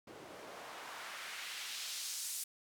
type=noise with band-pass filter sweep; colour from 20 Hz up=white; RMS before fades=-45 dBFS; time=0.07-2.44 s; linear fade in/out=5 ms; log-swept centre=320 to 9000 Hz; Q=1; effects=none